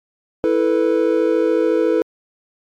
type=chord; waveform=triangle; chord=E suspended fourth; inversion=none; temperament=equal with one note detuned; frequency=328.3 / 440 / 493.9 Hz; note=E4 / A4 / B4; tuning=-7 / 0 / 0 cents; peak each=-16 dBFS; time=0.44-2.02 s; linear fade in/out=0 ms; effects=MP3 96 kbps